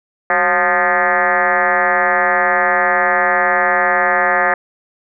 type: tone with frequency modulation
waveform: sine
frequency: 1224 Hz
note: D#6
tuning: 29 cents flat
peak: -11 dBFS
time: 0.3-4.54 s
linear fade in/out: 2 ms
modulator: 170 Hz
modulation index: 4.3
effects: none